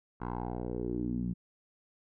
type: tone with low-pass filter sweep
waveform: 10% pulse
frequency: 60.4 Hz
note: B1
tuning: 38 cents flat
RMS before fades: -35 dBFS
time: 0.2-1.34 s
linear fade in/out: 20 ms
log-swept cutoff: 1200 to 180 Hz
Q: 3.6
effects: none